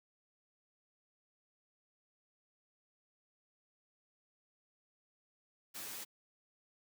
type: noise with comb filter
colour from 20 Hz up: white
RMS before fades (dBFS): -45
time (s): 5.74-6.05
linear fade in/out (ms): 20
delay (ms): 9.3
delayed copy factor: +0.8
effects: high-pass 150 Hz 12 dB/octave